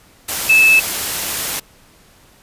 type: tone in noise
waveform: sine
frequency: 2616 Hz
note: E7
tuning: 14 cents flat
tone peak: -7 dBFS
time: 0.49-0.8 s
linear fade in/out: 10 ms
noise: white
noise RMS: -21 dBFS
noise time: 0.28-1.6 s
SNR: +11 dB
effects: pink hiss -49 dBFS RMS until 2.42 s + resampled to 32000 Hz